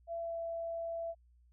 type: tone with pitch glide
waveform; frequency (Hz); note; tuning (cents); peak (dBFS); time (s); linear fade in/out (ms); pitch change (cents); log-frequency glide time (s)
sine; 673 to 668; E5 to E5; +36 to +23; -36; 0.07-1.15; 50; -13; 0.17-0.38
effects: added 60 Hz sine -62 dBFS peak until 1.52 s